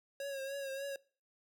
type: tone with vibrato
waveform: square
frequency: 548 Hz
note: C#5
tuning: 20 cents flat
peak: -39 dBFS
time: 0.2-0.96 s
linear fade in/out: 2 ms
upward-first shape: triangle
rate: 3.4 Hz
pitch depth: 51 cents each way
effects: noise-tail reverb RT60 0.4 s tail -22 dB re dry